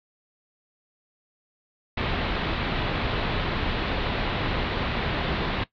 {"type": "low-pass noise", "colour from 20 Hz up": "pink", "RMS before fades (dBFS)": -27, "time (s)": [1.97, 5.64], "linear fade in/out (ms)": 5, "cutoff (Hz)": 4000, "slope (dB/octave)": 48, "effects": ["noise-tail reverb RT60 0.1 s tail -17 dB re dry"]}